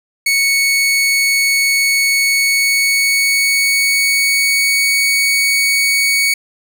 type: tone with pitch glide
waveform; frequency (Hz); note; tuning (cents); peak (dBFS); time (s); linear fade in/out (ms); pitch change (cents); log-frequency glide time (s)
sawtooth; 2217 to 2234; C#7 to C#7; 0 to +13; -8; 0.26-6.34; 5; +13; 2.22-4.9
effects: none